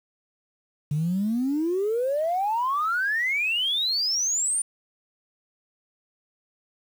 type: exponential sweep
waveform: sine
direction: up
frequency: 142.9 to 9370 Hz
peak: -21 dBFS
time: 0.91-4.62 s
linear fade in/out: 5 ms
effects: tanh soft clip ceiling -18 dBFS + 8-bit